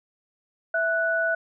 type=tone pair together; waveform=sine; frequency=659.3 / 1480 Hz; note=E5 / F#6; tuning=0 / 0 cents; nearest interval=octave + major second; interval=1400 cents; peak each=-25 / -23 dBFS; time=0.74-1.35 s; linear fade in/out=5 ms; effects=none